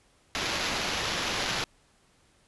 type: noise with sample-and-hold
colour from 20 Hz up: white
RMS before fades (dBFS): -30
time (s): 0.35-1.64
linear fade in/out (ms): 0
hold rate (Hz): 8820
effects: pink hiss -64 dBFS RMS until 2.47 s + resampled to 24000 Hz